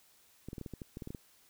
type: clicks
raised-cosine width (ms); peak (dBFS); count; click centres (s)
3; -29; 12; 0.486 / 0.531 / 0.582 / 0.613 / 0.662 / 0.737 / 0.818 / 0.971 / 1.022 / 1.074 / 1.105 / 1.148
effects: white hiss -65 dBFS RMS until 1.49 s